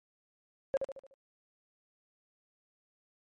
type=tone with echo; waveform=sine; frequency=542 Hz; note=C#5; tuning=39 cents flat; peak=-23 dBFS; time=0.74-0.77 s; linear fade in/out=0 ms; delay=74 ms; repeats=5; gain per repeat=-7 dB; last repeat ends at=1.14 s; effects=tanh soft clip ceiling -23 dBFS + MP3 48 kbps